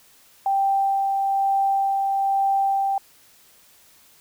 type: tone with tremolo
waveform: sine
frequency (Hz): 785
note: G5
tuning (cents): +2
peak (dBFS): -17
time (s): 0.46-2.98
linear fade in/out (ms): 2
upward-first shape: sine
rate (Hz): 1.1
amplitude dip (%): 25
effects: white hiss -54 dBFS RMS until 4.2 s